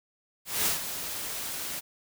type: noise with ADSR envelope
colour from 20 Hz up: white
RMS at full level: -25 dBFS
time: 0.45-1.81 s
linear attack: 210 ms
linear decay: 130 ms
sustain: -10 dB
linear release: 27 ms
effects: none